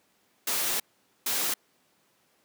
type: noise bursts at uneven times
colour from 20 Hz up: white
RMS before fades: -28 dBFS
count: 2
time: 0.47-0.8 / 1.26-1.54 s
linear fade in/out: 5 ms
effects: pink hiss -67 dBFS RMS until 2.44 s + high-pass 200 Hz 12 dB/octave